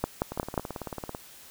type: two click trains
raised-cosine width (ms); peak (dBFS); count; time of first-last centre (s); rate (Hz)
1; -20 / -11; 16 / 4; 0.32-1.149 / 0.04-0.578; 18.1 / 5.58
effects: white hiss -50 dBFS RMS until 1.5 s